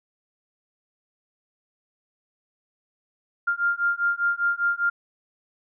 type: beating tone pair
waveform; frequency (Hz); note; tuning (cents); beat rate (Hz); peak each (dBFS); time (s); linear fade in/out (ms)
sine; 1396.9 / 1401.9; F6 / F6; 0 / +6; 5; -24; 3.47-4.9; 10
effects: none